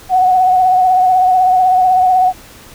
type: tone with vibrato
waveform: sine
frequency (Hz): 740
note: F#5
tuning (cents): 0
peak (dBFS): -7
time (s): 0.09-2.33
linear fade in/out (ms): 50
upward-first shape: triangle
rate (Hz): 16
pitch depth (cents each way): 42
effects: pink hiss -38 dBFS RMS until 2.74 s